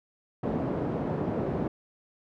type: band-pass noise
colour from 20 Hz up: pink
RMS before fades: -30 dBFS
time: 0.43-1.68 s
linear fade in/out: 5 ms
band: 150 to 560 Hz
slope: 12 dB/octave
effects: none